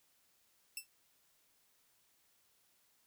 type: tone with exponential decay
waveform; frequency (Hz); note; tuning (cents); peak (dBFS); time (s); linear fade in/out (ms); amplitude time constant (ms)
10% pulse; 2669; E7; +21; -28; 0.77-0.87; 2; 21
effects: white hiss -73 dBFS RMS until 3.06 s